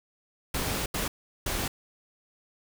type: noise bursts at uneven times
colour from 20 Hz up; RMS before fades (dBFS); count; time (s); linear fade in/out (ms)
pink; -30; 3; 0.54-0.86 / 0.94-1.08 / 1.46-1.68; 5
effects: none